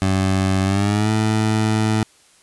20% pulse tone with pitch glide, 95.4 to 108.95 Hz, G2 to A2, -47 to -17 cents, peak -11 dBFS, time 0.02-2.03 s, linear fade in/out 0 ms, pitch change +230 cents, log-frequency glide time 0.63-1.11 s, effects white hiss -53 dBFS RMS until 2.42 s + resampled to 24000 Hz

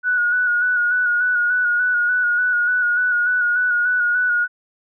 sine tone with vibrato, 1462 Hz, F#6, 21 cents flat, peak -15 dBFS, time 0.03-4.48 s, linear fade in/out 50 ms, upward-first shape square, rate 3.4 Hz, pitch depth 27 cents each way, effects none

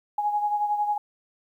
sine beating tone pair, 830.6 / 841.6 Hz, G#5 / G#5, 0 / +23 cents, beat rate 11 Hz, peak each -23 / -31 dBFS, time 0.18-0.98 s, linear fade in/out 5 ms, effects 10-bit

